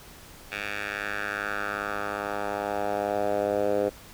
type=tone with band-pass filter sweep; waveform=10% pulse; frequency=102.4 Hz; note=G#2; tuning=24 cents flat; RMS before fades=-29 dBFS; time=0.51-3.9 s; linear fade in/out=20 ms; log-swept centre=2300 to 500 Hz; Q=2.5; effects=pink hiss -48 dBFS RMS until 4.13 s